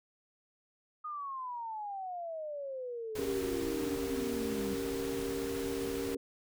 sine exponential sweep, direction down, 1244.5 to 192.9 Hz, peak -37 dBFS, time 1.04-4.75 s, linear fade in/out 10 ms
pink noise, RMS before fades -43 dBFS, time 3.15-6.15 s, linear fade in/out 5 ms
sine chord, G diminished, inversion second, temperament equal, 277.2 / 392 / 466.2 Hz, Db4 / G4 / Bb4, 0 / 0 / 0 cents, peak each -38 dBFS, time 3.18-6.17 s, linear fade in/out 5 ms
effects none

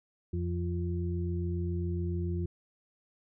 harmonic tone, 87.2 Hz, F2, 2 cents flat, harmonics 1 / 2 / 4, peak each -31 / -36 / -38 dBFS, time 0.33-2.46 s, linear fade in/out 5 ms, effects none

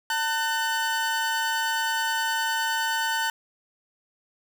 30% pulse tone pair together, 900 / 1503.2 Hz, A5 / F#6, +39 / +27 cents, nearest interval major sixth, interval 888 cents, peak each -24 dBFS, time 0.1-3.3 s, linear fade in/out 2 ms, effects none

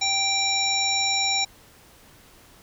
harmonic tone with a mistuned harmonic, 784 Hz, G5, in tune, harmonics 1 / 3 / 5 / 7 / 9, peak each -29 / -27 / -25 / -27 / -29 dBFS, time 0.01-1.45 s, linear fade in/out 10 ms, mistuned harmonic 7, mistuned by +18 cents, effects pink hiss -52 dBFS RMS until 2.62 s

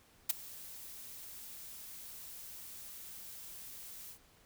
blue noise with ADSR envelope, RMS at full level -27 dBFS, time 0.29-4.19 s, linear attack 12 ms, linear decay 12 ms, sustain -22 dB, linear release 89 ms, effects pink hiss -65 dBFS RMS until 4.45 s

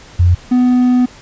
sine / triangle tone pair in turn, 88.1 / 249.2 Hz, F2 / B3, +16 / +16 cents, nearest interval octave + tritone, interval 1800 cents, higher second, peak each -6 dBFS, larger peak neither, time 0.19-0.35 / 0.51-1.06 s, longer second, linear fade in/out 10 ms, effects pink hiss -39 dBFS RMS until 1.21 s + resampled to 16000 Hz

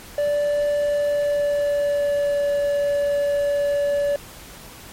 triangle tone with pitch glide, 583 to 573.6 Hz, D5 to D5, -13 to -41 cents, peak -16 dBFS, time 0.18-4.16 s, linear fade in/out 2 ms, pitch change -28 cents, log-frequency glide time 0.73-2.46 s, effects pink hiss -41 dBFS RMS until 4.92 s + MP3 64 kbps

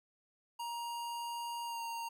square tone with pitch glide, 942 to 926.9 Hz, A#5 to A#5, +18 to -10 cents, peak -39 dBFS, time 0.59-2.09 s, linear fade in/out 10 ms, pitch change -28 cents, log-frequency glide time 1.65-1.81 s, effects none

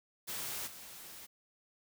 white noise with level steps, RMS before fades -40 / -50 dBFS, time 0.27-1.27 s, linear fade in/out 20 ms, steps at 0.66 s, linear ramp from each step 20 ms, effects none

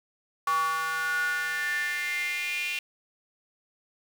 square tone with high-pass filter sweep, 161.2 Hz, E3, 38 cents flat, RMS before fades -29 dBFS, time 0.47-2.79 s, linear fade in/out 2 ms, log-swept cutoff 1100 to 2600 Hz, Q 8.2, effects 8-bit

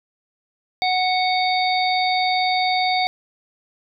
harmonic tone with a mistuned harmonic, 740 Hz, F#5, in tune, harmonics 1 / 3 / 5 / 6, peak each -19 / -24 / -26 / -27 dBFS, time 0.82-3.07 s, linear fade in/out 0 ms, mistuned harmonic 6, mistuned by +47 cents, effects none

